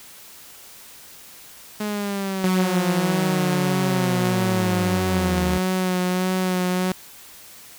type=linear sweep; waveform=sawtooth; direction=down; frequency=211.7 to 73.42 Hz; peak=-20 dBFS; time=1.8-5.58 s; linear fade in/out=5 ms
type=tone with vibrato; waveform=sawtooth; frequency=183.7 Hz; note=F#3; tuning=12 cents flat; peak=-16 dBFS; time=2.44-6.92 s; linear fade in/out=2 ms; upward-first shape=sine; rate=1.6 Hz; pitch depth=23 cents each way
effects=white hiss -44 dBFS RMS until 7.78 s